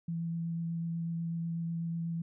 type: tone with vibrato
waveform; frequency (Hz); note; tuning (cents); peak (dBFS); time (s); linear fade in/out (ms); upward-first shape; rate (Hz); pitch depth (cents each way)
sine; 167; E3; +23; -32; 0.08-2.22; 5; sine; 8.1; 10
effects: none